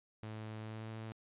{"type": "tone with pitch glide", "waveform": "sawtooth", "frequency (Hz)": [108.9, 110.93], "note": ["A2", "A2"], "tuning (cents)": [-17, 15], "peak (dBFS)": -39, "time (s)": [0.23, 1.12], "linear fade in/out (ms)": 0, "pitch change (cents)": 32, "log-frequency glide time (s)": [0.58, 0.88], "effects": ["resampled to 8000 Hz"]}